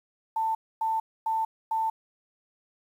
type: tone bursts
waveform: sine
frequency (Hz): 890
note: A5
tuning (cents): +20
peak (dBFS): -24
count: 4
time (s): 0.36-1.9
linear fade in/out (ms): 5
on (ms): 190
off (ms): 260
effects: 9-bit